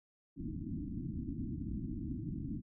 white low-pass noise, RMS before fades -40 dBFS, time 0.36-2.62 s, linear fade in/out 50 ms, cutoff 320 Hz, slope 96 dB/octave, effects none

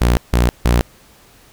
sawtooth tone bursts, 59.7 Hz, A#1, 42 cents sharp, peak -7 dBFS, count 3, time 0.01-0.81 s, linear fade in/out 0 ms, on 160 ms, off 160 ms, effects pink hiss -48 dBFS RMS until 1.52 s

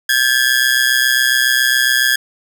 sawtooth ring-modulated tone, 1658 Hz, G#6, 3 cents flat, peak -5 dBFS, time 0.09-2.16 s, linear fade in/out 5 ms, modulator 63.6 Hz, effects none

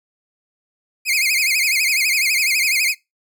sawtooth tone with vibrato, 2310 Hz, D7, 29 cents flat, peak -12 dBFS, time 1.05-2.95 s, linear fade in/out 50 ms, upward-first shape sine, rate 12 Hz, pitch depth 180 cents each way, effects noise-tail reverb RT60 0.2 s tail -22 dB re dry

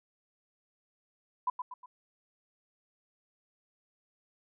sine tone with echo, 998 Hz, B5, 18 cents sharp, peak -26 dBFS, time 1.47-1.5 s, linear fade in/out 5 ms, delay 120 ms, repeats 3, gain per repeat -7 dB, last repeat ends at 1.86 s, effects none

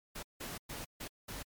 pink noise bursts at uneven times, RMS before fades -43 dBFS, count 5, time 0.15-0.23 / 0.4-0.58 / 0.69-0.85 / 1-1.08 / 1.28-1.43 s, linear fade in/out 10 ms, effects MP3 96 kbps

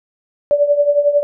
sine tone with tremolo, 580 Hz, D5, 22 cents flat, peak -7 dBFS, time 0.51-1.23 s, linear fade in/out 0 ms, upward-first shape triangle, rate 11 Hz, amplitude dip 80%, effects none

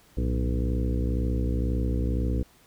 harmonic tone with a mistuned harmonic, 62 Hz, B1, 7 cents sharp, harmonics 1 / 2 / 3 / 4 / 5 / 6 / 7 / 8, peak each -25 / -31 / -34 / -34 / -35 / -43 / -39 / -40 dBFS, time 0.17-2.43 s, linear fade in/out 5 ms, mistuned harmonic 2, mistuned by -130 cents, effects pink hiss -58 dBFS RMS until 2.66 s

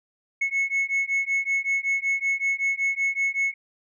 sine beating tone pair, 2192 / 2197.3 Hz, C#7 / C#7, -20 / -16 cents, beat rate 5.3 Hz, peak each -23 dBFS, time 0.41-3.54 s, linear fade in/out 10 ms, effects tanh soft clip ceiling -19 dBFS

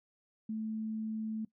sine tone, 219 Hz, A3, 8 cents flat, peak -34 dBFS, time 0.49-1.45 s, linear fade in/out 5 ms, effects noise-tail reverb RT60 0.1 s tail -19 dB re dry

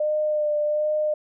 sine tone with vibrato, 603 Hz, D5, 46 cents sharp, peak -20 dBFS, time 0-1.14 s, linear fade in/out 5 ms, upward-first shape sine, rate 1.3 Hz, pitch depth 20 cents each way, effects none

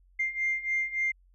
sine beating tone pair, 2100 / 2103.5 Hz, C7 / C7, +6 / +9 cents, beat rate 3.5 Hz, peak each -31 / -28 dBFS, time 0.19-1.12 s, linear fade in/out 10 ms, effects tanh soft clip ceiling -20 dBFS + added 45 Hz sine -58 dBFS peak until 1.34 s

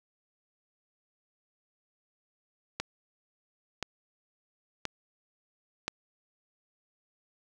click train, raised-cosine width 0.2 ms, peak -14 dBFS, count 4, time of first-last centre 2.8-5.88 s, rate 0.974 Hz, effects none

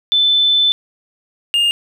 sine / triangle tone pair in turn, 3520 / 2824 Hz, A7 / F7, 0 / +19 cents, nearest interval major third, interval 381 cents, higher first, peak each -10 dBFS, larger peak neither, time 0.12-0.72 / 1.54-1.71 s, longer first, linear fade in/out 0 ms, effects none

